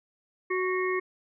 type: harmonic tone with a mistuned harmonic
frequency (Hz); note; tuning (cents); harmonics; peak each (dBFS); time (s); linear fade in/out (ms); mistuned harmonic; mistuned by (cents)
370; F#4; 0; 1 / 3 / 5 / 6; -27 / -33 / -34 / -34; 0.5-1; 10; 6; -39
effects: none